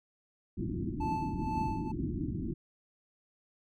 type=low-pass noise; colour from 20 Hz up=white; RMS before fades=-35 dBFS; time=0.57-2.54 s; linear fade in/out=10 ms; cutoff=350 Hz; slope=96 dB/octave
type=tone with tremolo; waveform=triangle; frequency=877 Hz; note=A5; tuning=6 cents flat; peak=-29 dBFS; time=1-1.92 s; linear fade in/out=10 ms; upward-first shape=triangle; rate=2.1 Hz; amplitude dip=85%
effects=none